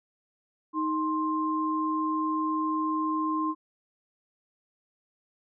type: tone pair together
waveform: sine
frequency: 312.6 / 1052.4 Hz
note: D#4 / C6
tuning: +8 / +10 cents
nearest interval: octave + major sixth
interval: 2102 cents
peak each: -28 dBFS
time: 0.73-3.55 s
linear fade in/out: 50 ms
effects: none